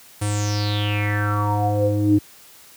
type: tone with low-pass filter sweep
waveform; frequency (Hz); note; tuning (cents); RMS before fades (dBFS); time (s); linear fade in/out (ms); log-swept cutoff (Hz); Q
square; 103.83; G#2; 0; -20; 0.21-2.19; 10; 9600 to 280; 7.9
effects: white hiss -47 dBFS RMS until 2.76 s + high-pass 60 Hz 12 dB/octave